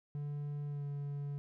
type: tone with pitch glide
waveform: triangle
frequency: 145.5 to 143 Hz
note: D3 to D3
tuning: -16 to -46 cents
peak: -35 dBFS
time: 0.15-1.38 s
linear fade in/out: 0 ms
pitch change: -30 cents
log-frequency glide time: 0.67-0.84 s
effects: none